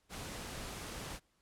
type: noise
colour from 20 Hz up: pink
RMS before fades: -44 dBFS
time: 0.09-1.2 s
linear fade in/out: 50 ms
effects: pink hiss -75 dBFS RMS until 1.41 s + low-pass 11000 Hz 12 dB/octave